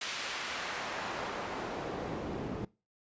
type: noise with band-pass filter sweep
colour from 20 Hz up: pink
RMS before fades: -38 dBFS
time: 0.01-2.65 s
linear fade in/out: 5 ms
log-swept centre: 3200 to 220 Hz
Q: 0.7
effects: noise-tail reverb RT60 0.3 s tail -22 dB re dry + resampled to 16000 Hz